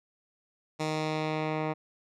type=tone with low-pass filter sweep; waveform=10% pulse; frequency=155.56 Hz; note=D#3; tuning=in tune; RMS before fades=-31 dBFS; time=0.79-1.74 s; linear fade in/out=20 ms; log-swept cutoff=7100 to 1800 Hz; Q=1; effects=none